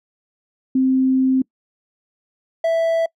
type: tone pair in turn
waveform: sine / triangle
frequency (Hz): 261.6 / 659.2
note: C4 / E5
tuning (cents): 0 / 0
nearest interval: octave + major third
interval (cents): 1600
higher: second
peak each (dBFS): -13 / -13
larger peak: neither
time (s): 0.75-1.42 / 2.64-3.06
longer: first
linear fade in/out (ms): 5
effects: noise-tail reverb RT60 0.1 s tail -25 dB re dry